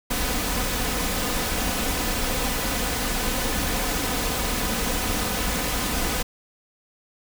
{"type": "noise with comb filter", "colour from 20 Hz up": "pink", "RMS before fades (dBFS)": -25, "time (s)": [0.1, 6.23], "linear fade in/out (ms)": 10, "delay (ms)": 4, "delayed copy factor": 0.5, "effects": []}